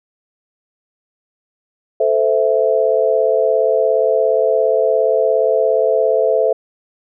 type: chord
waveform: sine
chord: A minor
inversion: none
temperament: equal with one note detuned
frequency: 440 / 517.2 / 659.3 Hz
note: A4 / C5 / E5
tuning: 0 / -20 / 0 cents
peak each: -16 dBFS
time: 2-6.53 s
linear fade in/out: 5 ms
effects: none